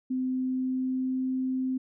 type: tone with pitch glide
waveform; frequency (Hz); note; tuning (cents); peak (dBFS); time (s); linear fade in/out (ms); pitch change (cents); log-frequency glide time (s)
sine; 257.4 to 259.3; C4 to C4; -28 to -15; -26; 0.1-1.78; 10; +13; 0.29-1.26
effects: none